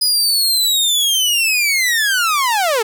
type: linear sweep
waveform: sawtooth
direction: down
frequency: 5000 to 415.3 Hz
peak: -10 dBFS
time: 0.01-2.83 s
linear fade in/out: 10 ms
effects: none